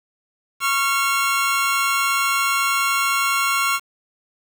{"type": "tone pair together", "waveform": "25% pulse", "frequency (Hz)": [1097, 1377.4], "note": ["C#6", "F6"], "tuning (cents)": [-18, -24], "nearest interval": "major third", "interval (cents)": 394, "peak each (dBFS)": -17, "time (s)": [0.6, 3.8], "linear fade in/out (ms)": 50, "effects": ["7-bit"]}